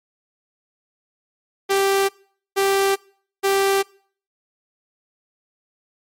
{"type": "tone bursts", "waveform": "sawtooth", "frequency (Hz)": 392, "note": "G4", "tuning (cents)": 0, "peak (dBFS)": -12, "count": 3, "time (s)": [1.69, 3.83], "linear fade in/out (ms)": 20, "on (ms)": 400, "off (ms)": 470, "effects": ["noise-tail reverb RT60 0.5 s tail -23 dB re dry", "MP3 64 kbps"]}